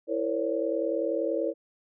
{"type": "tone cluster", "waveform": "sine", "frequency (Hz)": [329.6, 458.5, 529, 569], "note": ["E4", "A#4", "C5", "C#5"], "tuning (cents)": [0, -29, 19, 45], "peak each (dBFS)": -31, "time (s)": [0.07, 1.54], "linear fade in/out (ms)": 50, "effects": []}